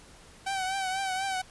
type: tone with vibrato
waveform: sawtooth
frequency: 764 Hz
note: G5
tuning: 45 cents flat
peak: -25 dBFS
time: 0.46-1.42 s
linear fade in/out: 10 ms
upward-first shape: triangle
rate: 4.1 Hz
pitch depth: 60 cents each way
effects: pink hiss -53 dBFS RMS until 1.5 s + resampled to 24000 Hz